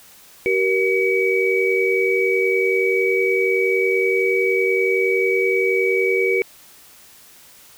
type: tone cluster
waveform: sine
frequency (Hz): 382.2 / 472.9 / 2272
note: G4 / A#4 / C#7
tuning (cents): -44 / +25 / +42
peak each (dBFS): -19 / -21 / -20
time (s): 0.46-6.42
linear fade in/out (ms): 0
effects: white hiss -47 dBFS RMS until 7.77 s